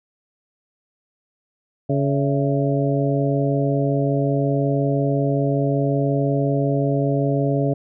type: harmonic tone with a mistuned harmonic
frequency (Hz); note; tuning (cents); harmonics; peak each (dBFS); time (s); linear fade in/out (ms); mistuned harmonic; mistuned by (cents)
140.7; C#3; +26; 1 / 2 / 3 / 4 / 5; -20 / -23 / -25 / -26 / -27; 1.89-7.74; 10; 5; -89
effects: none